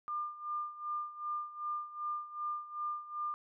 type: tone with tremolo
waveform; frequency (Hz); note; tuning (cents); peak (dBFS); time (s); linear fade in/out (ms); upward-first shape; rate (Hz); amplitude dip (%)
sine; 1200; D6; +37; -33; 0.08-3.34; 0; sine; 2.6; 80
effects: none